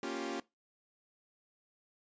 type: chord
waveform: sawtooth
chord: G half-diminished seventh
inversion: first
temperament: equal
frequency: 233.1 / 277.2 / 349.2 / 392 Hz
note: Bb3 / Db4 / F4 / G4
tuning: 0 / 0 / 0 / 0 cents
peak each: -40 / -37 / -37 / -39 dBFS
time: 0.03-0.4 s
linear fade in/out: 2 ms
effects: noise-tail reverb RT60 0.2 s tail -20 dB re dry + resampled to 16000 Hz